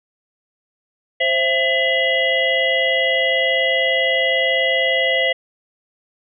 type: tone cluster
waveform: sine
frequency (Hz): 526 / 667 / 2005 / 2865 / 3297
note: C5 / E5 / B6 / F7 / G#7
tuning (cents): +9 / +20 / +26 / +44 / -13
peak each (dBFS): -21 / -23 / -18 / -23 / -26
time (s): 1.2-5.33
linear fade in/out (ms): 10
effects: none